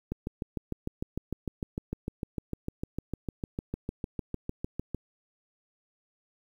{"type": "click train", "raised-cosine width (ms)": 3, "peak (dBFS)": -19, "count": 33, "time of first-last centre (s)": [0.12, 4.947], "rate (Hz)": 6.63, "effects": ["9-bit"]}